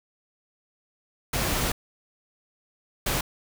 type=noise bursts at uneven times; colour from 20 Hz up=pink; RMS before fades=-26 dBFS; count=2; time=1.33-1.72 / 3.06-3.21 s; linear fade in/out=5 ms; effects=none